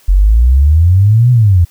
sine exponential two-way sweep, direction up then down, 44.44 to 126.5 to 82.2 Hz, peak -4 dBFS, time 0.08-1.65 s, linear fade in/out 10 ms, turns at 1.31 s, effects white hiss -47 dBFS RMS until 1.7 s

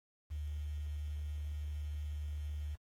sine tone with quantisation, 74.5 Hz, D2, 25 cents sharp, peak -37 dBFS, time 0.3-2.76 s, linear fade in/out 20 ms, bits 10, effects AAC 48 kbps

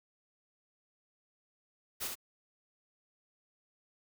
white noise with echo, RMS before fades -37 dBFS, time 2-2.09 s, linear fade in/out 20 ms, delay 65 ms, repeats 1, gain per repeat -4 dB, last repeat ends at 2.155 s, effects none

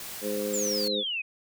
white noise, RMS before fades -39 dBFS, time 0-0.88 s, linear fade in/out 2 ms
harmonic tone, 103.83 Hz, G#2, in tune, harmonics 2 / 3 / 4 / 5, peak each -35 / -37 / -33 / -31 dBFS, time 0.21-1.04 s, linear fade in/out 50 ms
sine exponential sweep, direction down, 7500 to 2457 Hz, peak -28 dBFS, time 0.53-1.22 s, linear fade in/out 10 ms
effects none

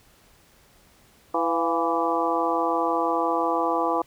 harmonic tone with a mistuned harmonic, 165.9 Hz, E3, 11 cents sharp, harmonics 2 / 3 / 4 / 5 / 6 / 7, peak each -28 / -28 / -28 / -28 / -28 / -28 dBFS, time 1.34-4.02 s, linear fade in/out 5 ms, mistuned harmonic 4, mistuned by +66 cents, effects pink hiss -57 dBFS RMS until 4.06 s

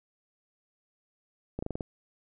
slowing click train, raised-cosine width 2 ms, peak -20 dBFS, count 6, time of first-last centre 1.59-1.808 s, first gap 35 ms, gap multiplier 1.11, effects none

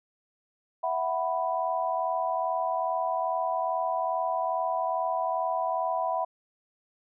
sine chord, E suspended second, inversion none, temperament just, 659.3 / 741.7 / 988.9 Hz, E5 / F#5 / B5, 0 / +4 / +2 cents, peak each -30 / -30 / -30 dBFS, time 0.83-6.25 s, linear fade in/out 10 ms, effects none

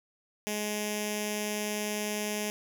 5% pulse tone with notch filter, 210 Hz, G#3, 19 cents sharp, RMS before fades -33 dBFS, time 0.47-2.5 s, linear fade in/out 0 ms, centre 1300 Hz, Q 0.52, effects none

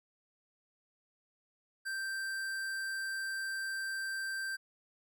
sine tone with hard clipping, 1568 Hz, G6, in tune, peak -37 dBFS, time 1.85-4.57 s, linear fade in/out 20 ms, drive 15 dB, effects none

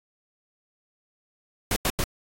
pink noise bursts, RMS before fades -24 dBFS, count 3, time 1.71-2.04 s, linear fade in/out 2 ms, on 52 ms, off 87 ms, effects AAC 48 kbps

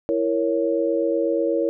sine chord, A# diminished, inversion second, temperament equal with one note detuned, 332.3 / 466.2 / 554.4 Hz, E4 / A#4 / C#5, +14 / 0 / 0 cents, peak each -23 dBFS, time 0.09-1.69 s, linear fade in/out 0 ms, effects none

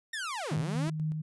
sawtooth linear two-way sweep, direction down then up, 1864.7 to 98 to 341.7 Hz, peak -30 dBFS, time 0.13-0.9 s, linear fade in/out 5 ms, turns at 0.57 s
sine tone with tremolo, 155.56 Hz, D#3, in tune, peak -28 dBFS, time 0.51-1.22 s, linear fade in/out 10 ms, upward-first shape square, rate 4.1 Hz, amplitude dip 35%
effects resampled to 24000 Hz

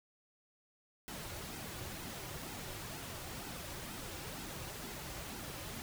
pink noise with flanger, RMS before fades -45 dBFS, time 1.08-5.82 s, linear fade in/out 0 ms, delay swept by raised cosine 1.7 to 4.6 ms, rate 2.1 Hz, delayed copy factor -0.55, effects none

